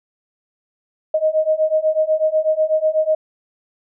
sine beating tone pair, 621 / 629.1 Hz, D#5 / D#5, -3 / +19 cents, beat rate 8.1 Hz, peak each -18 / -17 dBFS, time 1.14-3.15 s, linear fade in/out 5 ms, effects none

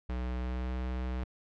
square tone with pitch glide, 62 to 62.94 Hz, B1 to B1, +7 to +33 cents, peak -33 dBFS, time 0.09-1.24 s, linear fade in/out 5 ms, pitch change +26 cents, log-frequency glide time 0.35-0.73 s, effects low-pass 3000 Hz 12 dB/octave

